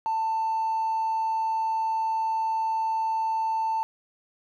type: tone with hard clipping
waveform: sine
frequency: 890 Hz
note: A5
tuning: 20 cents sharp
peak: -24 dBFS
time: 0.06-3.83 s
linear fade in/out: 0 ms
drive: 1 dB
effects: none